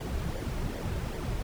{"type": "noise with flanger", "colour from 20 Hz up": "brown", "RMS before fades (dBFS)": -33, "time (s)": [0, 1.43], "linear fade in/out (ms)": 10, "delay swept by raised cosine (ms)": [0.74, 4.04], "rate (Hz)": 2.6, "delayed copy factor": -0.6, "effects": []}